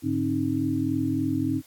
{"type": "tone cluster", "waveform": "sine", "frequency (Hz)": [104, 145.2, 266.7, 310.1], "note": ["G#2", "D3", "C4", "D#4"], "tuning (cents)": [3, -19, 33, -6], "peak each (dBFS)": [-31, -33, -26, -27], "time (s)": [0.02, 1.62], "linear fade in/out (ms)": 50, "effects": ["white hiss -55 dBFS RMS until 1.66 s", "AAC 64 kbps"]}